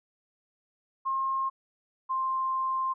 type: tone pair in turn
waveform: sine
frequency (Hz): 1069 / 1051.2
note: C6 / C6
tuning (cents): +37 / +8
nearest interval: unison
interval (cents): 29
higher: first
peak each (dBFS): -26 / -26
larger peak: neither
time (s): 1.05-1.5 / 2.09-2.94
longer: second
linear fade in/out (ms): 20
effects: none